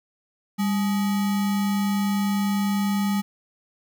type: tone with sample-and-hold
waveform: sine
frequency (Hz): 200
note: G3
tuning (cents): +35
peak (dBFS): -20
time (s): 0.58-3.22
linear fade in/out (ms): 20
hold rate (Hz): 1050
effects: none